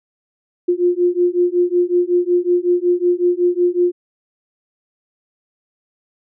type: beating tone pair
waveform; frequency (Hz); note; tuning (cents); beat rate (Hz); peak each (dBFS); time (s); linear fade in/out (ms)
sine; 351.3 / 356.7; F4 / F4; +10 / +37; 5.4; -16; 0.68-3.92; 10
effects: none